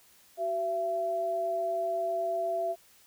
sine tone pair together, 378.8 / 673 Hz, F#4 / E5, +41 / +36 cents, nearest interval minor seventh, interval 995 cents, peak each -37 / -28 dBFS, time 0.37-2.76 s, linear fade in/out 50 ms, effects white hiss -60 dBFS RMS until 3.06 s

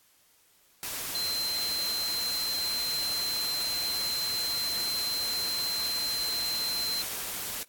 sine tone in noise, 4110 Hz, C8, 32 cents flat, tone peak -29 dBFS, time 1.15-7.02 s, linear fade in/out 0 ms, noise white, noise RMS -35 dBFS, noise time 0.83-7.63 s, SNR +3 dB, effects white hiss -63 dBFS RMS until 7.68 s + AAC 64 kbps

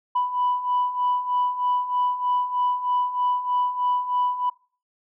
sine beating tone pair, 987.8 / 991 Hz, B5 / B5, 0 / +6 cents, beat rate 3.2 Hz, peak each -26 / -21 dBFS, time 0.15-4.5 s, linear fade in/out 10 ms, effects noise-tail reverb RT60 0.4 s tail -23 dB re dry + tanh soft clip ceiling -15 dBFS

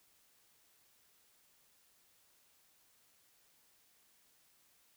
silence, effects white hiss -70 dBFS RMS until 4.96 s

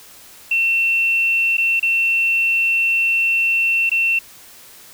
sine tone with dropouts, 2700 Hz, E7, 41 cents sharp, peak -14 dBFS, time 0.51-4.19 s, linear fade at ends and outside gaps 5 ms, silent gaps 1.57-1.58 / 1.797-1.827 / 3.895-3.915 s, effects white hiss -43 dBFS RMS until 4.93 s

